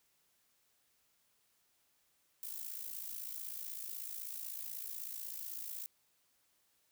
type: noise with amplitude modulation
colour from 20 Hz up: violet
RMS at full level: -41 dBFS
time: 2.43-5.86 s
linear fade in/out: 0 ms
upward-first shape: sine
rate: 56.1 Hz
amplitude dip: 70%
effects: white hiss -75 dBFS RMS until 6.91 s